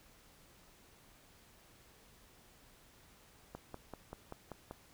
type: click train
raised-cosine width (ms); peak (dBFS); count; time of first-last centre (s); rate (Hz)
1; -30; 7; 3.55-4.711; 5.17
effects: pink hiss -63 dBFS RMS until 4.93 s